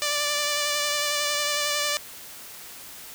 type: tone with vibrato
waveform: 5% pulse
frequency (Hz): 587.3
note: D5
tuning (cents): 0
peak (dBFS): -12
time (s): 0.02-1.97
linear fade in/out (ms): 0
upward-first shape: sine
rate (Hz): 11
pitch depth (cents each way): 20
effects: white hiss -42 dBFS RMS until 3.14 s